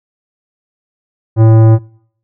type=tone with tanh clipping; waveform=sine; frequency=111.6 Hz; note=A2; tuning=25 cents sharp; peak=-5 dBFS; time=1.36-1.79 s; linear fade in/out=50 ms; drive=15 dB; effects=noise-tail reverb RT60 0.7 s tail -26 dB re dry